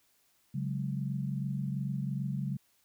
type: chord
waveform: sine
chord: C# suspended fourth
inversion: none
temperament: equal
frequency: 138.59 / 185 / 207.7 Hz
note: C#3 / F#3 / G#3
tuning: 0 / 0 / 0 cents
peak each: -33 / -37 / -39 dBFS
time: 0.54-2.57 s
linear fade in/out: 10 ms
effects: white hiss -70 dBFS RMS until 2.84 s